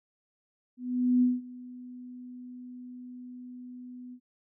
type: tone with ADSR envelope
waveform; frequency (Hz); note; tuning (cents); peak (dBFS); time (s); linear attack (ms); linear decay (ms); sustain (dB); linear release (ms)
sine; 248.8; B3; +13; -19; 0.77-4.2; 450; 190; -22; 70
effects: none